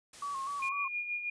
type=noise; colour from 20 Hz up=white; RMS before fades=-50 dBFS; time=0.13-0.69 s; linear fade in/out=5 ms
type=tone with vibrato; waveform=sine; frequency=1108.7 Hz; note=C#6; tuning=in tune; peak=-34 dBFS; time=0.22-0.88 s; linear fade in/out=5 ms; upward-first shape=square; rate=4 Hz; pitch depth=47 cents each way
type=tone with tremolo; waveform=sine; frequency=2428 Hz; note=D#7; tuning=43 cents flat; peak=-31 dBFS; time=0.62-1.3 s; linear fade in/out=5 ms; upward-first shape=sine; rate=6.3 Hz; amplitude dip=55%
effects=resampled to 22050 Hz

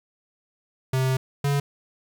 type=tone pair in turn; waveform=square; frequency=130.81 / 141.77 Hz; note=C3 / C#3; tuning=0 / +39 cents; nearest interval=minor second; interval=139 cents; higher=second; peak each=-21 dBFS; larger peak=neither; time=0.93-1.17 / 1.44-1.6 s; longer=first; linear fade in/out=5 ms; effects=10-bit

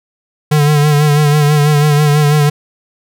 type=tone with vibrato; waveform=square; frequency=148.3 Hz; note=D3; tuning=17 cents sharp; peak=-8 dBFS; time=0.51-2.5 s; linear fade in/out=10 ms; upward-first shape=sine; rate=6.1 Hz; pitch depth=44 cents each way; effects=none

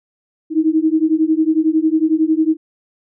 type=beating tone pair; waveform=sine; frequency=311.1 / 322.1 Hz; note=D#4 / E4; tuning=0 / -40 cents; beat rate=11 Hz; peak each=-15 dBFS; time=0.5-2.57 s; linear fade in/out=50 ms; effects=none

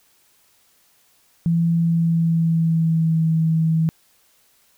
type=tone with pitch glide; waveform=sine; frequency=167.6 to 161.24 Hz; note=E3 to E3; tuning=+29 to -38 cents; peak=-15 dBFS; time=1.46-3.89 s; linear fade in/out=0 ms; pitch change=-67 cents; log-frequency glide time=1.73-3.26 s; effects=white hiss -59 dBFS RMS until 4.77 s

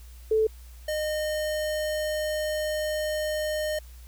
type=tone pair in turn; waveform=sine / square; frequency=437.8 / 612.2 Hz; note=A4 / D#5; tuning=-9 / -28 cents; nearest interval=tritone; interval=581 cents; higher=second; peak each=-19 / -27 dBFS; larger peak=first; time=0.31-0.47 / 0.88-3.79 s; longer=second; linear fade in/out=5 ms; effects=added 60 Hz sine -43 dBFS peak until 4.07 s + white hiss -56 dBFS RMS until 4.07 s

